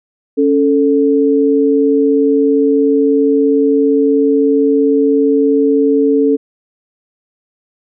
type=tone pair together; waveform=sine; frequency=278.1 / 441.1 Hz; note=C#4 / A4; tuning=+6 / +4 cents; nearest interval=minor sixth; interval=798 cents; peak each=-11 dBFS; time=0.37-6.37 s; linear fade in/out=20 ms; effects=none